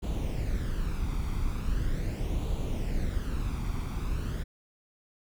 brown noise with flanger, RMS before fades -30 dBFS, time 0.02-4.44 s, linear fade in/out 20 ms, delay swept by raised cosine 0.28 to 0.88 ms, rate 0.4 Hz, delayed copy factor +0.55, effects none

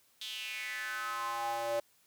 square tone with high-pass filter sweep, 116.54 Hz, A#2, in tune, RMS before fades -37 dBFS, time 0.21-1.8 s, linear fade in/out 5 ms, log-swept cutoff 3500 to 560 Hz, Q 5.2, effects white hiss -68 dBFS RMS until 2.06 s + high-pass 60 Hz 12 dB/octave

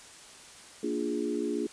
sine chord, Bb dominant seventh, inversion none, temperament equal, 233.1 / 293.7 / 349.2 / 415.3 Hz, Bb3 / D4 / F4 / Ab4, 0 / 0 / 0 / 0 cents, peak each -35 / -33 / -34 / -34 dBFS, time 0.83-1.67 s, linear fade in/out 5 ms, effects white hiss -50 dBFS RMS until 1.72 s + resampled to 22050 Hz

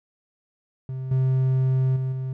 triangle tone with level steps, 130.81 Hz, C3, in tune, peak -26 / -16 / -21 / -24 dBFS, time 0.89-2.33 s, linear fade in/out 2 ms, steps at 1.11 / 1.96 / 2.12 s, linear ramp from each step 5 ms, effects none

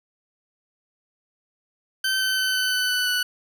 20% pulse tone with pitch steps, 1542 / 1532.2 / 1522.5 / 1512.9 / 1503.3 / 1493.8 / 1484.3 Hz, G6 / G6 / F#6 / F#6 / F#6 / F#6 / F#6, -29 / -40 / +49 / +38 / +27 / +16 / +5 cents, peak -16 dBFS, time 2.04-3.23 s, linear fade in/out 5 ms, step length 170 ms, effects none

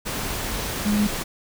sine tone in noise, 208.3 Hz, G#3, 5 cents sharp, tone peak -18 dBFS, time 0.85-1.08 s, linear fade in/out 20 ms, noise pink, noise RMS -28 dBFS, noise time 0.05-1.24 s, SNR +7 dB, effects none

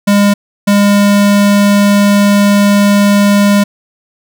square tone pair in turn, 202.9 / 202.9 Hz, G#3 / G#3, -40 / -40 cents, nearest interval unison, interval 0 cents, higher neither, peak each -6 dBFS, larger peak neither, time 0.07-0.34 / 0.67-3.64 s, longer second, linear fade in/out 10 ms, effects none

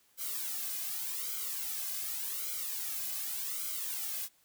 blue noise with flanger, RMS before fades -37 dBFS, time 0.17-4.29 s, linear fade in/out 50 ms, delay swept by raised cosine 1.1 to 2.2 ms, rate 0.86 Hz, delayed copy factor -0.85, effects white hiss -68 dBFS RMS until 4.44 s

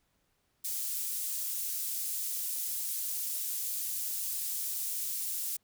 pink high-pass noise, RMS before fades -35 dBFS, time 0.64-5.57 s, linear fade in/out 10 ms, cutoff 9600 Hz, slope 12 dB/octave, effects pink hiss -75 dBFS RMS until 5.63 s

